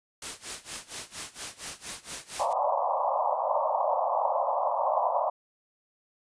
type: noise with tremolo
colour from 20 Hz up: white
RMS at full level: -35 dBFS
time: 0.22-2.53 s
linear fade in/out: 2 ms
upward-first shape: sine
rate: 4.3 Hz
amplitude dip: 90%
type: band-pass noise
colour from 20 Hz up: pink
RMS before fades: -27 dBFS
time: 2.39-5.3 s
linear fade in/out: 10 ms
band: 550 to 1100 Hz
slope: 96 dB/octave
effects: resampled to 22050 Hz